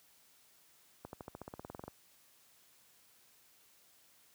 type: accelerating click train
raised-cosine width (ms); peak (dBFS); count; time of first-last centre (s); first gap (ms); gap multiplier
1; -30; 15; 1.05-1.88; 81; 0.95
effects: white hiss -66 dBFS RMS until 4.34 s + high-pass 60 Hz 12 dB/octave